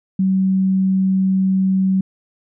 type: tone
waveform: sine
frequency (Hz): 190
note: F#3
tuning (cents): +46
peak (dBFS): -13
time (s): 0.19-2.01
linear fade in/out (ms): 5
effects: none